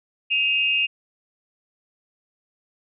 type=tone pair together; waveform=sine; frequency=2537 / 2794 Hz; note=D#7 / F7; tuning=+33 / 0 cents; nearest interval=major second; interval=167 cents; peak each=-21 dBFS; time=0.3-0.87 s; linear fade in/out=20 ms; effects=none